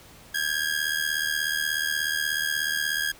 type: ring-modulated tone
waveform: sawtooth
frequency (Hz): 1637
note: G#6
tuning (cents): -25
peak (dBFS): -18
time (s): 0.34-3.12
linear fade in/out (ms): 10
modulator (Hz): 38.3
effects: pink hiss -50 dBFS RMS until 3.19 s